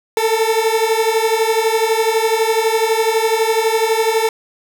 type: beating tone pair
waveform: 30% pulse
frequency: 440 / 452 Hz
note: A4 / A4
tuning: 0 / +47 cents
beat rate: 12 Hz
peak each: -14 dBFS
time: 0.17-4.29 s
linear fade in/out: 2 ms
effects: none